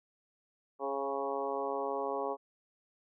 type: harmonic tone with a mistuned harmonic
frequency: 138.3 Hz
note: C#3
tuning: 4 cents flat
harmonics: 2 / 3 / 4 / 5 / 6 / 7 / 8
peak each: -45 / -37 / -38 / -41 / -40 / -42 / -41 dBFS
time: 0.79-2.37 s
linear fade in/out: 50 ms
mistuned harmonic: 4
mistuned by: -17 cents
effects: none